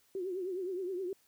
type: tone with vibrato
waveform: sine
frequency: 370 Hz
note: F#4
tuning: in tune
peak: -34 dBFS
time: 0.15-1.13 s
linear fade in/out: 2 ms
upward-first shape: triangle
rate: 9.6 Hz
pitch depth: 120 cents each way
effects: white hiss -69 dBFS RMS until 1.27 s